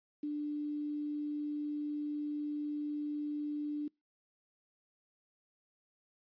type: tone with quantisation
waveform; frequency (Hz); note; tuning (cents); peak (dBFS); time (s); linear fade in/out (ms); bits
sine; 296; D4; +14; -34; 0.23-3.88; 5; 10
effects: noise-tail reverb RT60 0.2 s tail -26 dB re dry + resampled to 11025 Hz